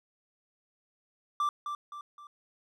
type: tone with echo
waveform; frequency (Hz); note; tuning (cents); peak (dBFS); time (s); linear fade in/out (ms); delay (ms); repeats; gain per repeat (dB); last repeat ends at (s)
triangle; 1175; D6; +1; -24; 1.4-1.49; 2; 260; 3; -7; 2.27
effects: none